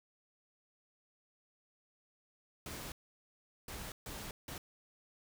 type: noise bursts at uneven times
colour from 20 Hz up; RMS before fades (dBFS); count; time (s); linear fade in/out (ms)
pink; -45; 4; 2.66-2.92 / 3.68-3.92 / 4.06-4.31 / 4.48-4.58; 2
effects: none